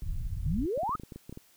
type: low-pass noise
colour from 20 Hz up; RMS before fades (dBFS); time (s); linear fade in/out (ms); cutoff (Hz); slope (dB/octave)
pink; -33; 0.02-0.66; 2; 120; 24
type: exponential sweep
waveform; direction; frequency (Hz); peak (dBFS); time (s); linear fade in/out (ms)
sine; up; 130.81 to 1318.5; -28; 0.46-0.96; 5
type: clicks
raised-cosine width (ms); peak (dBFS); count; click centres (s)
3; -29; 11; 0.776 / 0.833 / 0.893 / 0.952 / 0.998 / 1.035 / 1.122 / 1.16 / 1.295 / 1.326 / 1.374
effects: white hiss -62 dBFS RMS until 1.56 s